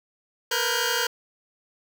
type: tone cluster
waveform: 15% pulse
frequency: 462.5 / 494.9 / 1427 / 1550 / 1619 Hz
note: A#4 / B4 / F6 / G6 / G#6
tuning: -14 / +4 / +37 / -20 / -45 cents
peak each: -23 dBFS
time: 0.51-1.07 s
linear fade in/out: 5 ms
effects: none